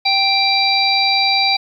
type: harmonic tone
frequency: 785 Hz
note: G5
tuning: 2 cents sharp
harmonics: 1 / 3 / 5 / 6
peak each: -18 / -18 / -18 / -18 dBFS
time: 0.05-1.57 s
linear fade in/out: 10 ms
effects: 8-bit